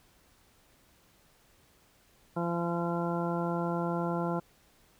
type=harmonic tone; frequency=171.2 Hz; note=F3; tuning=34 cents flat; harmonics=1 / 2 / 3 / 4 / 5 / 6 / 8; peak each=-32 / -35 / -37 / -38 / -39 / -40 / -41 dBFS; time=2.36-4.4 s; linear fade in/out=10 ms; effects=pink hiss -64 dBFS RMS until 4.99 s